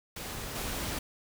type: noise with level steps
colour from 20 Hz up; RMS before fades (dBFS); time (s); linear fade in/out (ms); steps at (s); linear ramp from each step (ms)
pink; -39 / -35; 0.16-0.99; 5; 0.55; 10
effects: none